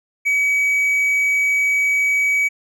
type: tone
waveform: triangle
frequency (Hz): 2273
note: C#7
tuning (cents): +43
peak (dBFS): -13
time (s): 0.25-2.49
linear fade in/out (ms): 20
effects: none